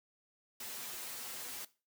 white noise with comb filter, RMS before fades -44 dBFS, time 0.6-1.65 s, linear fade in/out 5 ms, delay 8.1 ms, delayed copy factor +0.75, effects noise-tail reverb RT60 0.3 s tail -17 dB re dry + high-pass 150 Hz 12 dB/octave

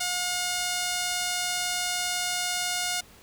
5% pulse tone, 718 Hz, F5, 48 cents sharp, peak -15 dBFS, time 0-3.01 s, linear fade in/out 10 ms, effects pink hiss -53 dBFS RMS until 3.22 s

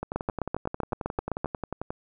two click trains, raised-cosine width 1 ms, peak -13 / -17 dBFS, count 11 / 22, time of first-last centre 0.16-1.445 / 0.03-1.905 s, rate 7.78 / 11.2 Hz, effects none

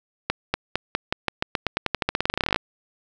accelerating click train, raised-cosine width 0.3 ms, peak -5 dBFS, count 28, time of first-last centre 0.3-2.56 s, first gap 240 ms, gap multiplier 0.9, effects none

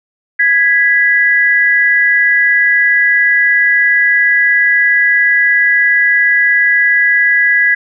sine tone pair together, 1658.5 / 1975.5 Hz, G#6 / B6, -3 / 0 cents, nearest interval minor third, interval 303 cents, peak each -10 dBFS, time 0.39-7.75 s, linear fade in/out 10 ms, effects none

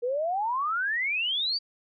sine exponential sweep, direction up, 467.1 to 4736 Hz, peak -25 dBFS, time 0.02-1.59 s, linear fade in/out 20 ms, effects none

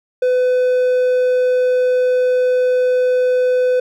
triangle tone, 503 Hz, B4, 32 cents sharp, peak -10 dBFS, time 0.22-3.8 s, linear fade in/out 5 ms, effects none

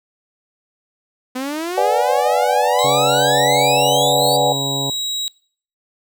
sawtooth exponential sweep, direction up, 250 to 4699 Hz, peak -18 dBFS, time 1.35-4.37 s, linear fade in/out 10 ms
sine chord, G# half-diminished seventh, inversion first, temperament equal, 493.9 / 587.3 / 740 / 830.6 Hz, B4 / D5 / F#5 / G#5, 0 / 0 / 0 / 0 cents, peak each -19 dBFS, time 1.77-4.53 s, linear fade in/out 10 ms
35% pulse tone with pitch glide, 3900 to 3840 Hz, B7 to B7, -23 to -49 cents, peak -19 dBFS, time 2.79-5.28 s, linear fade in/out 0 ms, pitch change -26 cents, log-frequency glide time 3.71-4.43 s
harmonic tone, 138.59 Hz, C#3, in tune, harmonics 1 / 2 / 3 / 4 / 5 / 6 / 7, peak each -25 / -28 / -30 / -31 / -32 / -33 / -33 dBFS, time 2.84-4.9 s, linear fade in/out 2 ms
effects noise-tail reverb RT60 0.5 s tail -23 dB re dry

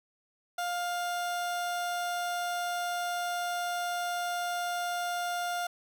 30% pulse tone, 704 Hz, F5, 14 cents sharp, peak -28 dBFS, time 0.58-5.67 s, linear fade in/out 5 ms, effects none

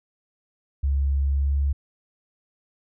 sine tone with pitch glide, 69.3 to 70.15 Hz, C#2 to C#2, 0 to +21 cents, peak -19 dBFS, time 0.83-1.73 s, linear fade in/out 10 ms, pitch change +21 cents, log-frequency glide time 1.34-1.55 s, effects none

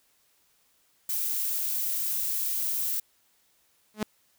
violet noise, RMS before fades -29 dBFS, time 1.09-3 s, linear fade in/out 5 ms
sawtooth tone with exponential growth, 213.3 Hz, G#3, 46 cents sharp, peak -19 dBFS, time 3.94-4.03 s, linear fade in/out 2 ms, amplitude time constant 19 ms
effects white hiss -67 dBFS RMS until 4.38 s

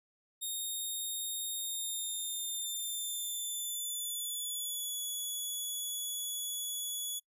5% pulse tone with pitch glide, 3705 to 3397 Hz, A#7 to G#7, -11 to +38 cents, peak -28 dBFS, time 0.41-7.2 s, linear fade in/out 20 ms, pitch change -151 cents, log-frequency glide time 1.55-5.01 s, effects noise-tail reverb RT60 0.1 s tail -26 dB re dry + resampled to 32000 Hz

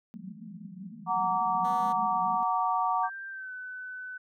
pink band-pass noise, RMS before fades -43 dBFS, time 0.14-2.43 s, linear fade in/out 0 ms, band 170 to 230 Hz, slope 96 dB/octave
sine chord, Gb augmented, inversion none, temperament just, 740 / 925 / 1156.2 Hz, Gb5 / Bb5 / D6, 0 / -14 / -27 cents, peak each -29 dBFS, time 1.06-3.1 s, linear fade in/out 50 ms
10% pulse tone, 247 Hz, B3, in tune, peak -34 dBFS, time 1.64-1.93 s, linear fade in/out 10 ms
sine tone with pitch glide, 1577 to 1505.8 Hz, G6 to F#6, +10 to +30 cents, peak -37 dBFS, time 3.03-4.18 s, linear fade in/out 10 ms, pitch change -80 cents, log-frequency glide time 3.29-3.52 s
effects none

